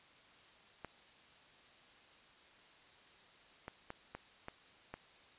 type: clicks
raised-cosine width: 0.5 ms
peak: -29 dBFS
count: 6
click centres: 0.847 / 3.681 / 3.904 / 4.15 / 4.484 / 4.94 s
effects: white hiss -62 dBFS RMS until 5.38 s + resampled to 8000 Hz